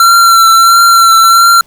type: tone with vibrato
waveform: square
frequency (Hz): 1358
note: F6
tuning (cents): -49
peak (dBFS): -3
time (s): 0-1.61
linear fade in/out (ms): 2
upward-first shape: triangle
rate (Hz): 1.5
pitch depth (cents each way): 26
effects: pink hiss -48 dBFS RMS until 1.66 s